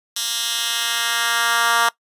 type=tone with high-pass filter sweep; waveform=10% pulse; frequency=233.1 Hz; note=A#3; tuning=in tune; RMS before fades=-20 dBFS; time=0.16-1.89 s; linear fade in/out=5 ms; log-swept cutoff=4200 to 1100 Hz; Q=1.3; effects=noise-tail reverb RT60 0.1 s tail -20 dB re dry + resampled to 32000 Hz